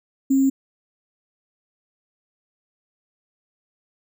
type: tone with sample-and-hold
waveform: sine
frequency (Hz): 270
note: C#4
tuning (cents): -45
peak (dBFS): -14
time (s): 0.3-0.5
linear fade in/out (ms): 10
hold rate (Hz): 7350
effects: none